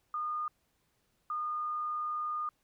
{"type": "tone pair in turn", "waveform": "sine", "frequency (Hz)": [1221, 1221], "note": ["D#6", "D#6"], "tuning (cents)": [-33, -33], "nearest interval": "unison", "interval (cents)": 0, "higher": "neither", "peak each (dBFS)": [-32, -32], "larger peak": "neither", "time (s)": [[0.14, 0.48], [1.3, 2.49]], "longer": "second", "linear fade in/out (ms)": 2, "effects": ["pink hiss -75 dBFS RMS until 2.63 s"]}